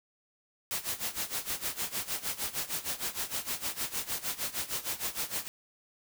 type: noise with tremolo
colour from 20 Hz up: white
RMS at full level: -32 dBFS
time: 0.71-5.48 s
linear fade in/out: 0 ms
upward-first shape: sine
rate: 6.5 Hz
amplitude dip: 85%
effects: none